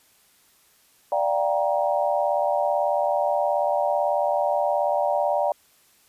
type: chord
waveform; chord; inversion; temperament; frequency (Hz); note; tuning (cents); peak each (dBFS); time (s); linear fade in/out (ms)
sine; G minor seventh; second; just; 588 / 705.6 / 784 / 940.8; D5 / F5 / G5 / Bb5; +2 / +18 / 0 / +16; -23 / -26 / -26 / -28; 1.12-5.52; 2
effects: white hiss -59 dBFS RMS until 6.08 s + resampled to 32000 Hz